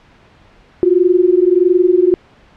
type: tone pair together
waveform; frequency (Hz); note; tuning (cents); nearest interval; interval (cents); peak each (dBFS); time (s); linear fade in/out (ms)
sine; 349.2 / 370.7; F4 / F#4; 0 / +3; minor second; 103; -11; 0.83-2.14; 0
effects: pink hiss -47 dBFS RMS until 2.56 s + low-pass 3000 Hz 12 dB/octave